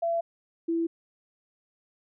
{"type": "tone pair in turn", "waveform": "sine", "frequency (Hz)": [674, 332.5], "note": ["E5", "E4"], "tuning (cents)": [38, 15], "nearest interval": "octave", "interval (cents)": 1223, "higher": "first", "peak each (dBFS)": -24, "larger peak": "neither", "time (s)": [[0.02, 0.21], [0.68, 0.87]], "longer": "neither", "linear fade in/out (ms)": 10, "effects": []}